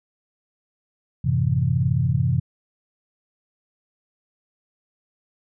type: chord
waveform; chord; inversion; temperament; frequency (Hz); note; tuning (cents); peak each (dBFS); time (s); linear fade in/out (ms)
sine; F# half-diminished seventh; none; equal; 92.5 / 110 / 130.81 / 164.81; F#2 / A2 / C3 / E3; 0 / 0 / 0 / 0; -25 / -26 / -20 / -25; 1.24-2.4; 10
effects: none